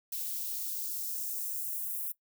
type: noise with high-pass filter sweep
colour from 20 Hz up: violet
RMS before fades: -36 dBFS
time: 0.12-2.12 s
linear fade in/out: 5 ms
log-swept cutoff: 2700 to 11000 Hz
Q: 1.1
effects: noise-tail reverb RT60 0.1 s tail -19 dB re dry